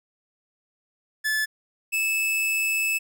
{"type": "tone pair in turn", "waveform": "45% pulse", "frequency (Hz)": [1733, 2615], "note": ["A6", "E7"], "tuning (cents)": [-27, -15], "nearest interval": "perfect fifth", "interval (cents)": 712, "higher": "second", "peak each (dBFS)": -22, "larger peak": "neither", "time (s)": [[1.24, 1.46], [1.92, 2.99]], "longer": "second", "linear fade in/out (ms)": 20, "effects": []}